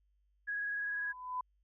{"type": "tone with vibrato", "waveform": "sine", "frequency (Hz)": 1661.2, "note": "G#6", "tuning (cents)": 0, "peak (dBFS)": -34, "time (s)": [0.47, 1.13], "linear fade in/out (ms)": 20, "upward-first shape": "sine", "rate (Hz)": 20, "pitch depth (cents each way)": 21}
{"type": "tone with exponential growth", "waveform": "sine", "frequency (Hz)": 1004, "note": "B5", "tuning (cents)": 28, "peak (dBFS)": -32, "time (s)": [0.76, 1.41], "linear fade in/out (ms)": 5, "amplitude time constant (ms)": 140}
{"effects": ["added 50 Hz sine -70 dBFS peak until 1.63 s"]}